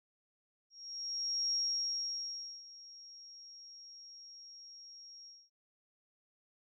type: tone with ADSR envelope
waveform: sine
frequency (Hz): 5588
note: F8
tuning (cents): 0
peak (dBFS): -31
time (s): 0.7-5.5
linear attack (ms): 830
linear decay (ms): 1100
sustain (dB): -20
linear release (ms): 230
effects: noise-tail reverb RT60 0.1 s tail -18 dB re dry